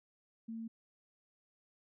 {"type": "tone", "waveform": "sine", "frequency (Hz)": 226.1, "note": "A3", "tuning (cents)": 47, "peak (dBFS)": -40, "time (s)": [0.48, 0.68], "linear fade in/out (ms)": 10, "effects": []}